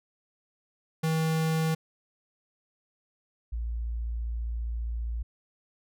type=tone pair in turn; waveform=square / sine; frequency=160.1 / 57.49 Hz; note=D#3 / A#1; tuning=+50 / -23 cents; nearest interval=octave + tritone; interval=1773 cents; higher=first; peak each=-25 / -29 dBFS; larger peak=first; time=1.03-1.75 / 3.52-5.23 s; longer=second; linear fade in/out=10 ms; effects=none